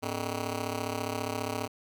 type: ring-modulated tone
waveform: 10% pulse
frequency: 174.61 Hz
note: F3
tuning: in tune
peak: -20 dBFS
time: 0.02-1.68 s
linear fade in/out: 20 ms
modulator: 69.9 Hz
effects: none